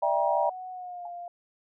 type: chord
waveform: sine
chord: E half-diminished seventh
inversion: third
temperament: just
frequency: 593.3 / 659.3 / 791.1 / 949.3 Hz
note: D5 / E5 / G5 / Bb5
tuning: +18 / 0 / +16 / +31 cents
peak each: -28 dBFS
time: 0.02-0.5 s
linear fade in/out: 10 ms
type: tone with pitch glide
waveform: sine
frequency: 740 to 699.3 Hz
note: F#5 to F5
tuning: 0 to +2 cents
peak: -36 dBFS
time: 0.27-1.28 s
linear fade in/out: 2 ms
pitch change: -98 cents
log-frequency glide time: 0.71-1.07 s
type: tone with exponential decay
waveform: sine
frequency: 837 Hz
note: G#5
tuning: 13 cents sharp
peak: -36 dBFS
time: 1.05-1.13 s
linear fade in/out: 5 ms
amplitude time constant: 16 ms
effects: none